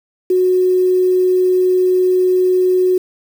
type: tone with quantisation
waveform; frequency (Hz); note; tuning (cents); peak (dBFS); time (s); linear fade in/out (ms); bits
sine; 367.4; F#4; -12; -10; 0.3-2.98; 5; 6
effects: none